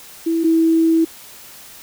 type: tone pair in turn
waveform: sine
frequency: 329.6 / 326.2 Hz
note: E4 / E4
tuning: 0 / -18 cents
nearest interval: unison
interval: 18 cents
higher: first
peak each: -15 / -11 dBFS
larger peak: second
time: 0.26-0.44 / 0.44-1.05 s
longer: second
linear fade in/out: 10 ms
effects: white hiss -40 dBFS RMS until 1.82 s